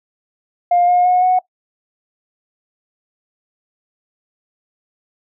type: tone with pitch steps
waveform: sine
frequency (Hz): 705 / 715.3 / 725.7 / 736.2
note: F5 / F5 / F#5 / F#5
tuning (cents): +16 / +41 / -34 / -9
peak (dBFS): -9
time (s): 0.71-1.39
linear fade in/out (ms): 5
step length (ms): 170
effects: noise-tail reverb RT60 0.1 s tail -20 dB re dry + tanh soft clip ceiling -6 dBFS

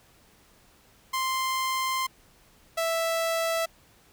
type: tone pair in turn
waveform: sawtooth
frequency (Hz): 1046.5 / 659.3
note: C6 / E5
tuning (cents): 0 / 0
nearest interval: minor sixth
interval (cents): 800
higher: first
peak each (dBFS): -22 / -21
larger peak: second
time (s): 1.13-2.07 / 2.77-3.66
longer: first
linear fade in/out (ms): 10
effects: pink hiss -59 dBFS RMS until 4.12 s

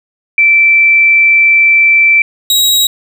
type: tone pair in turn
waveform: sine / sawtooth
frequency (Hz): 2333 / 3828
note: D7 / A#7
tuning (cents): -12 / +45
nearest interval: major sixth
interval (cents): 857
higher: second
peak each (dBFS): -4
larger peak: neither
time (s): 0.38-2.22 / 2.5-2.87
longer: first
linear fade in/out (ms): 2
effects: none

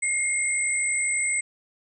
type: tone pair together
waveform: sine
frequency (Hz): 2143 / 8068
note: C7 / B8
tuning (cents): +41 / +36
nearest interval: octave + major seventh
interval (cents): 2295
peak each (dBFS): -25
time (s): 0.02-1.41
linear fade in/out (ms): 10
effects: none

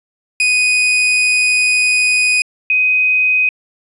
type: tone pair in turn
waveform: 40% pulse / sine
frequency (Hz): 2489 / 2509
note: D#7 / D#7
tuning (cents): 0 / +14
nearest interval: unison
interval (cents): 14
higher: second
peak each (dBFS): -10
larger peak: neither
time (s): 0.4-2.42 / 2.7-3.49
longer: first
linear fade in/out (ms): 2
effects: resampled to 24000 Hz

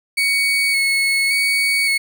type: tone with vibrato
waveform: 35% pulse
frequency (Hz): 2217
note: C#7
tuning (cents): 0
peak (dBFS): -13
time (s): 0.17-1.98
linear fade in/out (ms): 10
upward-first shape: square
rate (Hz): 0.88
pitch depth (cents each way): 18
effects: none

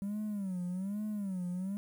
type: tone with vibrato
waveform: triangle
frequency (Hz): 194.6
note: G3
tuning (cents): -12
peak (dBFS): -31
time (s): 0.02-1.77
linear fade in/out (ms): 0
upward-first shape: sine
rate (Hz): 1.2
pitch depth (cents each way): 160
effects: tanh soft clip ceiling -28 dBFS + 10-bit

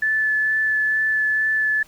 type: tone with vibrato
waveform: sine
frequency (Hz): 1739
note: A6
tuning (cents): -21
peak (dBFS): -17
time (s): 0.02-1.83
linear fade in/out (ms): 5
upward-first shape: sine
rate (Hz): 2.2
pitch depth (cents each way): 10
effects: pink hiss -51 dBFS RMS until 1.87 s

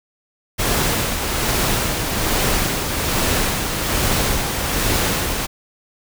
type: noise with tremolo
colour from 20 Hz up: pink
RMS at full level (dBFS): -18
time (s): 0.58-5.47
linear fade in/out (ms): 20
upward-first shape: sine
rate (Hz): 1.2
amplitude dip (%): 40
effects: none

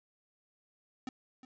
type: tone with echo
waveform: square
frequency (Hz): 257.1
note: C4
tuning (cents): -30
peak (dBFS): -37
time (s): 1.07-1.09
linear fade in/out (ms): 2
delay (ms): 360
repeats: 1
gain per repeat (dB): -14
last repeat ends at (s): 1.45
effects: resampled to 16000 Hz

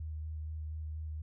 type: tone with vibrato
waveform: sine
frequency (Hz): 77.78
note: D#2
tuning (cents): 0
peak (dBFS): -37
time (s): 0-1.22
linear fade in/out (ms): 5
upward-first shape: square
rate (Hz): 4.2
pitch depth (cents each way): 13
effects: none

